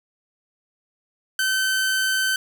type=tone; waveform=sawtooth; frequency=1536 Hz; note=G6; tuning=36 cents flat; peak=-16 dBFS; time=1.39-2.36 s; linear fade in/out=2 ms; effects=none

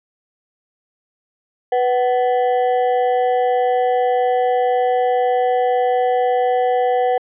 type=ring-modulated tone; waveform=triangle; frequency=622.3 Hz; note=D#5; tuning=in tune; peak=-9 dBFS; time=1.72-7.18 s; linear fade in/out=5 ms; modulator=128 Hz; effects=resampled to 8000 Hz

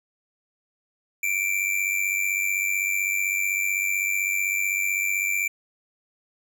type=tone with amplitude modulation; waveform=square; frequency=2349 Hz; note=D7; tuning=in tune; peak=-20 dBFS; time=1.23-5.48 s; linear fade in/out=5 ms; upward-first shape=sine; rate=95.8 Hz; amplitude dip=70%; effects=none

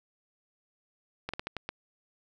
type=slowing click train; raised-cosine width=0.3 ms; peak=-18 dBFS; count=6; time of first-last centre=1.29-1.69 s; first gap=46 ms; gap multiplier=1.28; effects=none

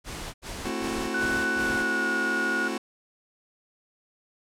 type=noise bursts; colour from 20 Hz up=pink; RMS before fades=-36 dBFS; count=5; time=0.04-1.852 s; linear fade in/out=50 ms; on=300 ms; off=78 ms
type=chord; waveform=sawtooth; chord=F# half-diminished seventh; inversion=first; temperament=just; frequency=222 / 266.4 / 333 / 370 Hz; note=A3 / C4 / E4 / F#4; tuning=+16 / +31 / +18 / 0 cents; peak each=-30 dBFS; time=0.65-2.78 s; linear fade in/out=5 ms
type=tone with pitch glide; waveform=sine; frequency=1488 to 1447.3 Hz; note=F#6 to F#6; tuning=+9 to -39 cents; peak=-25 dBFS; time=1.14-2.68 s; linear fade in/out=5 ms; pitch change=-48 cents; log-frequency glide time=1.52-2.09 s
effects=low-pass 10000 Hz 12 dB/octave

